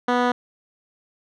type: tone with low-pass filter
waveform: 10% pulse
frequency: 245.8 Hz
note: B3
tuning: 8 cents flat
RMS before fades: -20 dBFS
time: 0.08-0.32 s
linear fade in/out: 5 ms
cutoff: 2800 Hz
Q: 0.57
effects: none